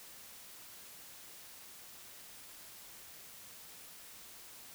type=silence; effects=white hiss -53 dBFS RMS until 4.74 s